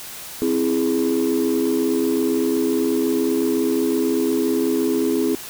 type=chord; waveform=sine; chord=C augmented; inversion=none; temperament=equal; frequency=261.6 / 329.6 / 415.3 Hz; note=C4 / E4 / G#4; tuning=0 / 0 / 0 cents; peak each=-20 dBFS; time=0.42-5.35 s; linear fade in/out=0 ms; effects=tanh soft clip ceiling -12 dBFS + white hiss -35 dBFS RMS until 5.49 s